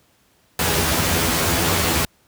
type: noise with comb filter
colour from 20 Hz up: pink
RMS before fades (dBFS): -19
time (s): 0.59-2.05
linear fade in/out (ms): 2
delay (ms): 12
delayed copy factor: +1
effects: pink hiss -59 dBFS RMS until 2.27 s + high-pass 60 Hz 12 dB/octave